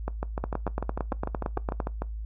two click trains, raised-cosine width 1 ms, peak -14 / -16 dBFS, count 13 / 14, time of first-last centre 0.44-1.802 / 0.08-2.02 s, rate 8.81 / 6.7 Hz, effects noise-tail reverb RT60 0.2 s tail -21 dB re dry + added 54 Hz sine -32 dBFS peak until 2.25 s

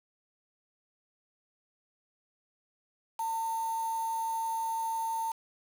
sine tone with quantisation, 903 Hz, A5, 45 cents sharp, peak -30 dBFS, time 3.19-5.32 s, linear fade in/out 5 ms, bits 7, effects none

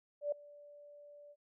sine tone with ADSR envelope, 583 Hz, D5, 13 cents flat, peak -30 dBFS, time 0.21-1.36 s, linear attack 110 ms, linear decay 4 ms, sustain -23 dB, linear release 48 ms, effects none

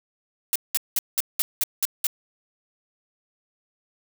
blue noise bursts, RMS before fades -22 dBFS, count 8, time 0.53-2.068 s, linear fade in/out 0 ms, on 26 ms, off 190 ms, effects none

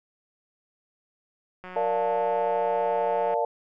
click train, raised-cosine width 0.5 ms, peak -26 dBFS, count 312, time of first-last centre 1.64-3.339 s, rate 183 Hz
sine chord, Bb major seventh, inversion none, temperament equal, 466.2 / 587.3 / 698.5 / 880 Hz, Bb4 / D5 / F5 / A5, 0 / 0 / 0 / 0 cents, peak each -28 dBFS, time 1.76-3.45 s, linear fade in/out 2 ms
effects none

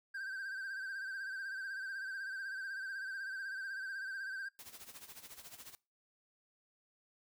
triangle tone with vibrato, 1566 Hz, G6, 2 cents flat, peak -38 dBFS, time 0.14-4.49 s, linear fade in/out 10 ms, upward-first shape sine, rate 16 Hz, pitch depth 57 cents each way
white noise with tremolo, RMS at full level -50 dBFS, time 4.59-5.75 s, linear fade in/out 0 ms, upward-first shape sine, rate 14 Hz, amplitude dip 75%
effects noise-tail reverb RT60 0.3 s tail -23 dB re dry

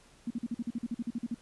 sine tone bursts, 234.7 Hz, A#3, 12 cents sharp, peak -30 dBFS, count 14, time 0.27-1.345 s, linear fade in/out 5 ms, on 35 ms, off 45 ms, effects pink hiss -60 dBFS RMS until 1.41 s + resampled to 24000 Hz

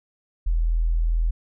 sine tone, 41.2 Hz, E1, in tune, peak -18 dBFS, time 0.46-1.31 s, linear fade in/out 10 ms, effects none

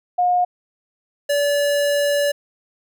sine / square tone pair in turn, 717 / 575.4 Hz, F5 / D5, +45 / -36 cents, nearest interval major third, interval 381 cents, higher first, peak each -14 / -17 dBFS, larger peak first, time 0.18-0.45 / 1.29-2.32 s, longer second, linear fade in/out 10 ms, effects none

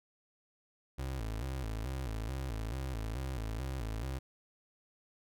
30% pulse tone with vibrato, 60 Hz, B1, 49 cents flat, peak -33 dBFS, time 0.98-4.19 s, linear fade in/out 10 ms, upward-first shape square, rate 2.3 Hz, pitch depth 170 cents each way, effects none

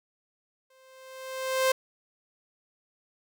sawtooth tone with exponential growth, 523.3 Hz, C5, in tune, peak -16 dBFS, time 0.7-1.72 s, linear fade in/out 5 ms, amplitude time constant 220 ms, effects none

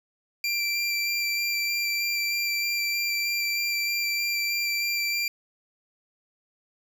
25% pulse tone with vibrato, 2360 Hz, D7, 8 cents sharp, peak -21 dBFS, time 0.44-5.28 s, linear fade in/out 2 ms, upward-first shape square, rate 3.2 Hz, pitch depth 9 cents each way, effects none

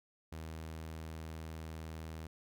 sawtooth tone, 79.9 Hz, D#2, 47 cents sharp, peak -39 dBFS, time 0.32-2.27 s, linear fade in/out 5 ms, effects none

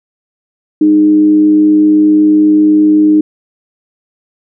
sine tone with frequency modulation, 307.3 Hz, D#4, 21 cents flat, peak -4 dBFS, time 0.81-3.21 s, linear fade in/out 5 ms, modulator 108 Hz, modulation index 0.26, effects none

